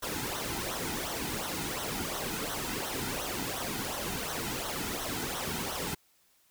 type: noise with flanger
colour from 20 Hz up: pink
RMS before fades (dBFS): -35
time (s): 0.02-5.95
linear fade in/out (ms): 10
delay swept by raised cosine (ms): 0.41 to 1.81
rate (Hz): 2.8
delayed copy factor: -0.7
effects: white hiss -67 dBFS RMS until 6.5 s